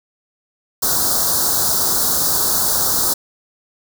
white band-stop noise, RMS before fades -17 dBFS, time 0.82-3.14 s, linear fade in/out 10 ms, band 1500 to 4000 Hz, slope 48 dB/octave, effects none

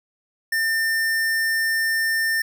square tone, 1800 Hz, A6, 39 cents sharp, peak -20 dBFS, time 0.52-2.42 s, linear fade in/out 5 ms, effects none

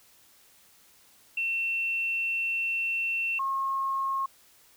sine tone pair in turn, 2700 / 1080.8 Hz, E7 / C#6, +41 / -44 cents, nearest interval octave + major third, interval 1585 cents, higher first, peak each -26 dBFS, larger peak neither, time 1.37-3.39 / 3.39-4.26 s, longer first, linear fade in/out 5 ms, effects white hiss -59 dBFS RMS until 4.76 s

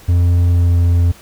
triangle tone with pitch glide, 87.31 to 86.41 Hz, F2 to F2, 0 to -18 cents, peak -7 dBFS, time 0.08-1.12 s, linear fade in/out 10 ms, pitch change -18 cents, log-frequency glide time 0.48-0.76 s, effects pink hiss -42 dBFS RMS until 1.21 s

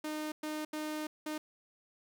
sawtooth tone bursts at uneven times, 306.4 Hz, D#4, 27 cents flat, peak -32 dBFS, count 4, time 0.04-0.32 / 0.43-0.65 / 0.73-1.07 / 1.26-1.38 s, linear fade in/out 5 ms, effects 12-bit

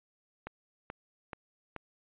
click train, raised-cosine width 0.5 ms, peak -24 dBFS, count 4, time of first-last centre 0.47-1.763 s, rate 2.32 Hz, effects resampled to 8000 Hz

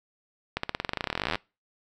accelerating click train, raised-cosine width 0.3 ms, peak -11 dBFS, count 28, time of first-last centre 0.57-1.355 s, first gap 64 ms, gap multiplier 0.93, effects noise-tail reverb RT60 0.3 s tail -25 dB re dry

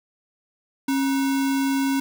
sine tone with sample-and-hold, 271.9 Hz, C#4, 33 cents flat, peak -19 dBFS, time 0.88-2 s, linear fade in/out 5 ms, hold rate 1225 Hz, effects none

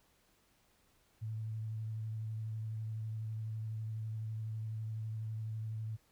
sine tone with vibrato, 110 Hz, A2, in tune, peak -37 dBFS, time 1.21-5.97 s, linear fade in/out 20 ms, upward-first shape sine, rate 12 Hz, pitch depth 17 cents each way, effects pink hiss -71 dBFS RMS until 6.11 s

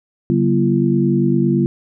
sine tone cluster, 140.8 / 188.7 / 238.5 / 340.1 Hz, C#3 / F#3 / A#3 / F4, +27 / +34 / +40 / -46 cents, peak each -18 dBFS, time 0.3-1.66 s, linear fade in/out 0 ms, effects none

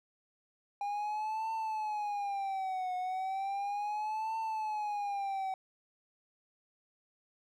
triangle tone with vibrato, 808 Hz, G#5, 48 cents flat, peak -31 dBFS, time 0.81-5.54 s, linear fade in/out 2 ms, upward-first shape triangle, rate 0.35 Hz, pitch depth 180 cents each way, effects none

